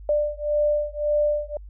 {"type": "beating tone pair", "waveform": "sine", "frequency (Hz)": [592, 593.8], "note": ["D5", "D5"], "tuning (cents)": [14, 19], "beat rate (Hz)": 1.8, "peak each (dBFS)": -23, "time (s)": [0.09, 1.57], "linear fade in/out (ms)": 2, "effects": ["added 50 Hz sine -38 dBFS peak until 1.69 s"]}